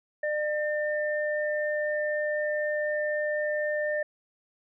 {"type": "tone pair together", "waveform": "sine", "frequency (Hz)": [601, 1801], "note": ["D5", "A6"], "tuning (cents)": [40, 40], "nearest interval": "octave + perfect fifth", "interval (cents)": 1900, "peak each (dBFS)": [-27, -31], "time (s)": [0.23, 4.03], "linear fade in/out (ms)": 5, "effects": []}